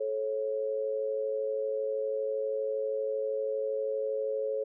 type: tone pair together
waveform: sine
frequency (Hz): 433.4 / 546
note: A4 / C#5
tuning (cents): -26 / -26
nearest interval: major third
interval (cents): 400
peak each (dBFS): -32 / -31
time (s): 0-4.64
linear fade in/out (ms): 10
effects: none